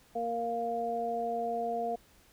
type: harmonic tone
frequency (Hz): 233.1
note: A#3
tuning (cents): 0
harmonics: 1 / 2 / 3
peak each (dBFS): -41 / -35 / -32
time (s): 0.15-1.96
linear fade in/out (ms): 10
effects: pink hiss -62 dBFS RMS until 2.32 s